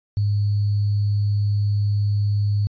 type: tone with sample-and-hold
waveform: sine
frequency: 102.8 Hz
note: G#2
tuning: 17 cents flat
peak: -17 dBFS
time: 0.17-2.67 s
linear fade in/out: 0 ms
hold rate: 4410 Hz
effects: resampled to 11025 Hz